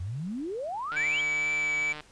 sine exponential sweep, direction up, 82.41 to 3322 Hz, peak -31 dBFS, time 0-1.21 s, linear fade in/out 5 ms
click train, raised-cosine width 0.3 ms, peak -24 dBFS, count 165, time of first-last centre 0.92-2.006 s, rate 151 Hz
triangle tone with vibrato, 2304 Hz, D7, 34 cents flat, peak -24 dBFS, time 0.96-1.93 s, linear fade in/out 10 ms, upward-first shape triangle, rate 2.2 Hz, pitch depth 15 cents each way
effects pink hiss -57 dBFS RMS until 2.11 s + resampled to 22050 Hz

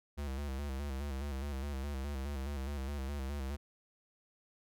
square tone with vibrato, 69.3 Hz, C#2, in tune, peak -37 dBFS, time 0.17-3.57 s, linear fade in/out 20 ms, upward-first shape square, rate 4.8 Hz, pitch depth 69 cents each way, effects none

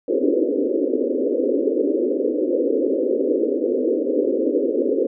white band-pass noise, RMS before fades -20 dBFS, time 0.08-5.07 s, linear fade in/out 5 ms, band 250 to 540 Hz, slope 96 dB/octave, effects none

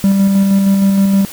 triangle tone with tremolo, 196 Hz, G3, in tune, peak -5 dBFS, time 0.04-1.25 s, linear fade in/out 0 ms, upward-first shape square, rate 6.4 Hz, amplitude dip 25%, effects white hiss -31 dBFS RMS until 1.32 s

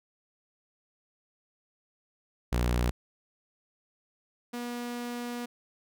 sawtooth tone pair in turn, 60.3 / 241.2 Hz, B1 / B3, -41 / -41 cents, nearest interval 2 octaves, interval 2400 cents, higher second, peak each -21 / -30 dBFS, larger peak first, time 2.52-2.91 / 4.53-5.46 s, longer second, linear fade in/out 10 ms, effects none

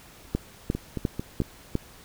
two click trains, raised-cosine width 3 ms, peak -11 / -16 dBFS, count 5 / 4, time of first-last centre 0.35-1.754 / 0.75-1.418 s, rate 2.85 / 4.49 Hz, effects pink hiss -50 dBFS RMS until 2.04 s

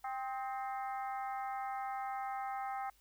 harmonic tone with a mistuned harmonic, 263 Hz, C4, 9 cents sharp, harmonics 3 / 4 / 5 / 6 / 7 / 8, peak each -38 / -50 / -45 / -55 / -54 / -53 dBFS, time 0.04-2.9 s, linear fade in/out 5 ms, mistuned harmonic 5, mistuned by -52 cents, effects added 50 Hz sine -70 dBFS peak until 3 s + white hiss -70 dBFS RMS until 3 s

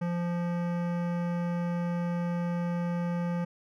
sine tone with hard clipping, 173.5 Hz, F3, 11 cents flat, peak -30 dBFS, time 0.01-3.45 s, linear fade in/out 10 ms, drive 17 dB, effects none

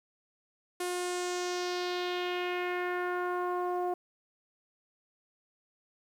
sawtooth tone with low-pass filter sweep, 357.8 Hz, F4, 42 cents sharp, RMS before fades -33 dBFS, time 0.8-3.94 s, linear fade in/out 5 ms, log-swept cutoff 11000 to 760 Hz, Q 2.3, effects 10-bit

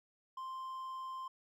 triangle tone, 1046.5 Hz, C6, in tune, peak -39 dBFS, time 0.37-1.28 s, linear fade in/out 5 ms, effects none

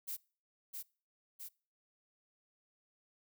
violet noise with echo, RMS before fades -41 dBFS, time 0.07-0.17 s, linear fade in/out 20 ms, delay 660 ms, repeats 2, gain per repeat -3 dB, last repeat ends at 1.49 s, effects noise-tail reverb RT60 0.4 s tail -24 dB re dry

